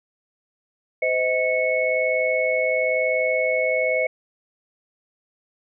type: tone cluster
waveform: sine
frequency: 512 / 633 / 2204 Hz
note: C5 / D#5 / C#7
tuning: -38 / +30 / -11 cents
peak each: -23 dBFS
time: 1.02-4.07 s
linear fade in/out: 5 ms
effects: none